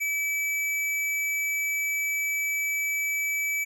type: tone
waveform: square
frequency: 2300 Hz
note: D7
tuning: 37 cents flat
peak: -26 dBFS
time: 0-3.65 s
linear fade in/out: 20 ms
effects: none